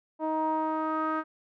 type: tone with low-pass filter sweep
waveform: sawtooth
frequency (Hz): 314.1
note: D#4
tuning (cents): +16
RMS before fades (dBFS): -29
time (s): 0.19-1.24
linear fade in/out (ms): 50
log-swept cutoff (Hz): 820 to 1400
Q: 5.6
effects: none